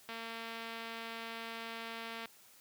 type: click train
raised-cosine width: 0.3 ms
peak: -28 dBFS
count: 495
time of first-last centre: 0.09-2.257 s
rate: 228 Hz
effects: white hiss -61 dBFS RMS until 2.6 s + high-pass 80 Hz 12 dB/octave